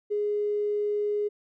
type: tone with tanh clipping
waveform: triangle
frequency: 415.3 Hz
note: G#4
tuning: in tune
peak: -24 dBFS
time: 0.1-1.29 s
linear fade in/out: 20 ms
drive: 3 dB
effects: none